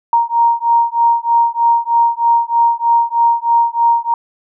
sine beating tone pair, 932.3 / 935.5 Hz, A#5 / A#5, 0 / +6 cents, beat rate 3.2 Hz, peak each -13 dBFS, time 0.13-4.14 s, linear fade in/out 2 ms, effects none

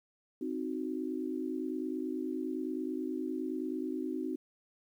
sine chord, C diminished, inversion none, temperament equal, 261.6 / 311.1 / 370 Hz, C4 / Eb4 / Gb4, 0 / 0 / 0 cents, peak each -37 / -37 / -39 dBFS, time 0.41-4.36 s, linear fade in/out 5 ms, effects 11-bit

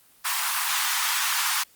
pink high-pass noise, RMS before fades -25 dBFS, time 0.24-1.64 s, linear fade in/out 20 ms, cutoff 890 Hz, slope 48 dB/octave, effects white hiss -57 dBFS RMS until 1.75 s + Opus 24 kbps

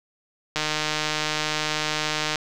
click train, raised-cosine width 0.2 ms, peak -7 dBFS, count 276, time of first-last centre 0.56-2.357 s, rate 153 Hz, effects none

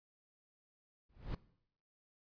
brown noise with exponential growth, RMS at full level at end -34 dBFS, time 1.09-1.35 s, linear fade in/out 5 ms, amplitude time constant 56 ms, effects noise-tail reverb RT60 0.7 s tail -20 dB re dry + resampled to 11025 Hz

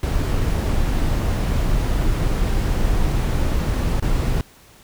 brown noise with dropouts, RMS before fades -19 dBFS, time 0.03-4.41 s, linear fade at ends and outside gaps 1 ms, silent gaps 3.998-4.024 s, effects pink hiss -49 dBFS RMS until 4.83 s

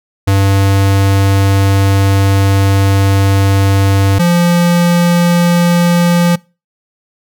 square tone pair in turn, 98 / 173.36 Hz, G2 / F3, 0 / -12 cents, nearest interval minor seventh, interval 988 cents, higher second, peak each -8 dBFS, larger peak neither, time 0.27-4.19 / 4.19-6.36 s, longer first, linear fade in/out 10 ms, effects noise-tail reverb RT60 0.3 s tail -24 dB re dry

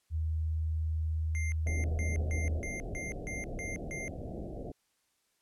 sine tone, 79.2 Hz, D#2, 31 cents sharp, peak -29 dBFS, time 0.1-2.62 s, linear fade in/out 50 ms
square tone bursts, 2100 Hz, C7, 6 cents sharp, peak -39 dBFS, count 9, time 1.35-4.08 s, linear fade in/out 0 ms, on 170 ms, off 150 ms
pink low-pass noise, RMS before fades -40 dBFS, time 1.66-4.72 s, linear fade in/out 5 ms, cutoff 730 Hz, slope 96 dB/octave
effects white hiss -75 dBFS RMS until 5.41 s + low-pass 11000 Hz 12 dB/octave

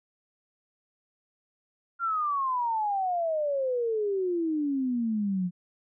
sine exponential sweep, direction down, 1398 to 174.61 Hz, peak -25 dBFS, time 1.99-5.51 s, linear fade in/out 50 ms, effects none

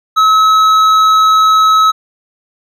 sine tone with hard clipping, 1289 Hz, E6, 39 cents flat, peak -7 dBFS, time 0.16-1.92 s, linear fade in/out 20 ms, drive 7 dB, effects none

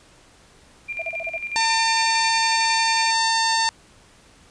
sine tone with tremolo, 2388 Hz, D7, 28 cents sharp, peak -25 dBFS, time 0.88-3.12 s, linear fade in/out 20 ms, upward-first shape square, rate 11 Hz, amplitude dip 60%
sine tone bursts, 662 Hz, E5, 7 cents sharp, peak -28 dBFS, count 6, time 0.99-1.368 s, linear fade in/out 5 ms, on 33 ms, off 36 ms
harmonic tone, 902 Hz, A5, 43 cents sharp, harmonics 1 / 2 / 3 / 4 / 5 / 6 / 7 / 8 / 9, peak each -21 / -25 / -31 / -30 / -24 / -33 / -32 / -34 / -35 dBFS, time 1.56-3.69 s, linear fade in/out 0 ms
effects pink hiss -52 dBFS RMS until 4.5 s + resampled to 22050 Hz

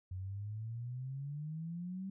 sine exponential sweep, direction up, 90.7 to 195.3 Hz, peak -39 dBFS, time 0.11-2.1 s, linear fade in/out 5 ms, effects none

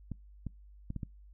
clicks, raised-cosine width 5 ms, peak -25 dBFS, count 5, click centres 0.117 / 0.467 / 0.904 / 0.963 / 1.032 s, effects noise-tail reverb RT60 0.2 s tail -25 dB re dry + added 50 Hz sine -52 dBFS peak until 1.33 s

